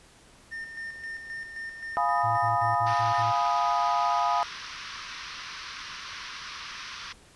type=tone with tremolo; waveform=triangle; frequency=1813 Hz; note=A#6; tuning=49 cents flat; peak=-32 dBFS; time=0.51-3.23 s; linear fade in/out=20 ms; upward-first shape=square; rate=3.8 Hz; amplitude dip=50%
type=chord; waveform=sine; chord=F half-diminished seventh; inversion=none; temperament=equal; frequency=698.5 / 830.6 / 987.8 / 1244.5 Hz; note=F5 / Ab5 / Cb6 / Eb6; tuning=0 / 0 / 0 / 0 cents; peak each=-28 dBFS; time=1.97-4.43 s; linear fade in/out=0 ms
type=tone bursts; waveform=triangle; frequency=112.1 Hz; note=A2; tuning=33 cents sharp; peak=-30 dBFS; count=6; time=2.23-3.325 s; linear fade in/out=20 ms; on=150 ms; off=39 ms
type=band-pass noise; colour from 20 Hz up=pink; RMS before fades=-40 dBFS; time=2.86-7.13 s; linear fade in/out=10 ms; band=990 to 6000 Hz; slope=96 dB/octave
effects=pink hiss -55 dBFS RMS until 7.35 s + resampled to 24000 Hz